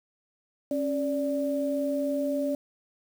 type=tone pair together; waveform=sine; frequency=274.7 / 582 Hz; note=C#4 / D5; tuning=-16 / -16 cents; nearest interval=octave + minor second; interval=1300 cents; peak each=-28 dBFS; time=0.71-2.55 s; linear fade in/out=2 ms; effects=8-bit